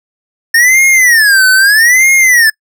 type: tone with vibrato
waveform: square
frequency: 1802 Hz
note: A6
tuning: 41 cents sharp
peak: -5 dBFS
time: 0.54-2.5 s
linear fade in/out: 5 ms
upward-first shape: sine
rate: 0.79 Hz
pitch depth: 300 cents each way
effects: noise-tail reverb RT60 0.1 s tail -25 dB re dry